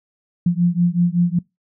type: beating tone pair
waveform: sine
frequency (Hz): 172 / 177.3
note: F3 / F3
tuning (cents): -26 / +26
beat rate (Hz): 5.3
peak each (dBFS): -17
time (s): 0.46-1.39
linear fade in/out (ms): 5
effects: noise-tail reverb RT60 0.2 s tail -24 dB re dry